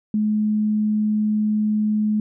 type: tone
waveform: sine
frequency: 212.8 Hz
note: G#3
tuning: 42 cents sharp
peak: -17 dBFS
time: 0.14-2.2 s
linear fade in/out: 2 ms
effects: none